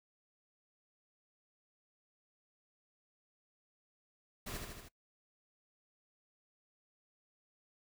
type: noise with echo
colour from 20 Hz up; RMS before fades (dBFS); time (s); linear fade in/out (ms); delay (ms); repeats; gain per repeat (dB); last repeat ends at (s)
pink; -43; 4.46-4.58; 10; 77; 4; -3; 4.888
effects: noise-tail reverb RT60 0.1 s tail -20 dB re dry